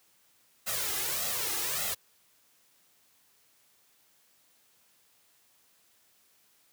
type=noise with flanger; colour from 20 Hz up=white; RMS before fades=-32 dBFS; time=0.66-1.95 s; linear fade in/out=20 ms; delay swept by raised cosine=1.5 to 2.47 ms; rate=1.7 Hz; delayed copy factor=+0.85; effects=white hiss -66 dBFS RMS until 6.72 s + high-pass 80 Hz 12 dB/octave